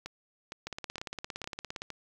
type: two click trains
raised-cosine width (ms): 0.2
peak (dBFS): -20 / -22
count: 21 / 5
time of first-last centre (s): 0.67-1.819 / 0.06-1.903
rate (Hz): 17.4 / 2.17
effects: 9-bit